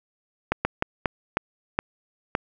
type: slowing click train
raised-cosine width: 0.5 ms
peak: -6 dBFS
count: 7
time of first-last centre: 0.52-2.351 s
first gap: 130 ms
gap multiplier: 1.34
effects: none